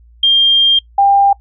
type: tone pair in turn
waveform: sine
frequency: 3200 / 797 Hz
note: G7 / G5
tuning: +35 / +28 cents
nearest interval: 2 octaves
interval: 2407 cents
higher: first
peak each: -6 dBFS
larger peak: neither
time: 0.23-0.79 / 0.98-1.33 s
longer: first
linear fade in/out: 5 ms
effects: noise-tail reverb RT60 0.1 s tail -23 dB re dry + added 58 Hz sine -41 dBFS peak until 1.4 s